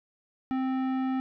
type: tone with tanh clipping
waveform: sine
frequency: 261.6 Hz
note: C4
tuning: in tune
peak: -28 dBFS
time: 0.51-1.2 s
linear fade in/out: 0 ms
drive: 15 dB
effects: none